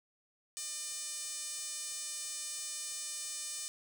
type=tone with band-pass filter; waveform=5% pulse; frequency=601 Hz; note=D5; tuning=40 cents sharp; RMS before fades=-41 dBFS; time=0.57-3.68 s; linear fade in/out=0 ms; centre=9500 Hz; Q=1.9; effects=11-bit